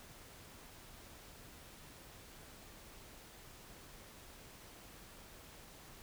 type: silence
effects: pink hiss -56 dBFS RMS until 6.02 s